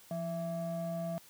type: ring-modulated tone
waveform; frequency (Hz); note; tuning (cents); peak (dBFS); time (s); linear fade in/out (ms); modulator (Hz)
triangle; 246.9; B3; 0; -29; 0.11-1.18; 0; 418
effects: white hiss -58 dBFS RMS until 1.29 s + high-pass 60 Hz 12 dB/octave